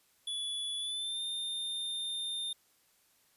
square tone with pitch glide, 3426 to 3621 Hz, A7 to A7, -47 to +49 cents, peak -35 dBFS, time 0.27-2.53 s, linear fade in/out 5 ms, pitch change +96 cents, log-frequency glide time 0.78-1.22 s, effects white hiss -69 dBFS RMS until 3.36 s + resampled to 32000 Hz

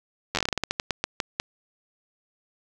slowing click train, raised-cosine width 0.2 ms, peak -7 dBFS, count 17, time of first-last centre 0.35-1.399 s, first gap 10 ms, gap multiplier 1.22, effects none

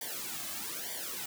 white noise with flanger, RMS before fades -39 dBFS, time 0.01-1.26 s, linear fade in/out 5 ms, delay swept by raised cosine 0.75 to 2.15 ms, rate 1.1 Hz, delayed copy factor -0.95, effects none

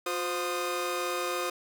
sawtooth tone cluster, 357.1 / 519 / 1234 Hz, F4 / C5 / D#6, +39 / -14 / -15 cents, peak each -30 dBFS, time 0.06-1.5 s, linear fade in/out 5 ms, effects none

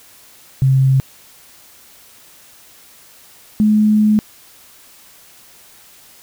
sine tone pair in turn, 133.2 / 212.9 Hz, C3 / G#3, +31 / +43 cents, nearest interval minor sixth, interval 812 cents, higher second, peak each -9 dBFS, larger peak neither, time 0.62-1 / 3.6-4.19 s, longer second, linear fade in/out 0 ms, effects white hiss -45 dBFS RMS until 6.22 s

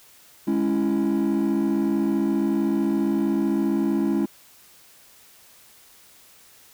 triangle chord, C# minor, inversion second, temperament just, 207.9 / 277.2 / 332.6 Hz, G#3 / C#4 / E4, +2 / 0 / +16 cents, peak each -21 dBFS, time 0.47-4.26 s, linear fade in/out 10 ms, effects tanh soft clip ceiling -14 dBFS + white hiss -52 dBFS RMS until 6.73 s

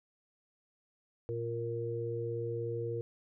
harmonic tone, 116.54 Hz, A#2, in tune, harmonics 1 / 3 / 4, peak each -38 / -41 / -36 dBFS, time 1.29-3.01 s, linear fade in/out 0 ms, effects none

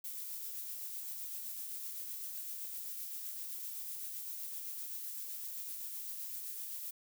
violet noise with tremolo, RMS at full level -42 dBFS, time 0.04-6.91 s, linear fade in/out 5 ms, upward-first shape sine, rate 7.8 Hz, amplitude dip 25%, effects none

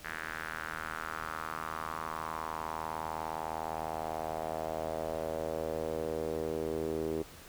sawtooth tone with band-pass filter sweep, 79.8 Hz, D#2, 44 cents sharp, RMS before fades -37 dBFS, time 0.04-7.23 s, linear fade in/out 10 ms, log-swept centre 1700 to 390 Hz, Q 3.7, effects pink hiss -52 dBFS RMS until 7.48 s

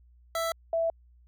25% pulse / sine tone pair in turn, 661 / 661 Hz, E5 / E5, +5 / +5 cents, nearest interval unison, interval 0 cents, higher neither, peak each -24 dBFS, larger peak neither, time 0.35-0.52 / 0.73-0.9 s, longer neither, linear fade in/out 2 ms, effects added 60 Hz sine -55 dBFS peak until 1.27 s

